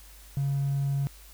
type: tone with hard clipping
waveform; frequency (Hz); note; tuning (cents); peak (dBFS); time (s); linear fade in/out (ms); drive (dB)
triangle; 139.1; C#3; +6; -25; 0.37-1.07; 0; 4
effects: added 50 Hz sine -49 dBFS peak until 1.33 s + white hiss -53 dBFS RMS until 1.33 s